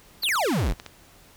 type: exponential sweep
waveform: square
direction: down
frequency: 4824 to 33.47 Hz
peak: -22 dBFS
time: 0.22-0.74 s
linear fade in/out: 20 ms
type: clicks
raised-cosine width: 0.2 ms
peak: -20 dBFS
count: 9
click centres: 0.234 / 0.29 / 0.357 / 0.529 / 0.596 / 0.667 / 0.699 / 0.799 / 0.863 s
effects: pink hiss -53 dBFS RMS until 1.36 s